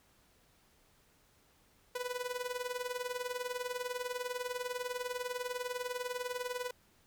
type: tone with tremolo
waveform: sawtooth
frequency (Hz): 495.3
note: B4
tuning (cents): +5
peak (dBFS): -29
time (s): 1.95-6.71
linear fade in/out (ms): 5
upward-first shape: triangle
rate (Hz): 20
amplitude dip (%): 85
effects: pink hiss -68 dBFS RMS until 7.06 s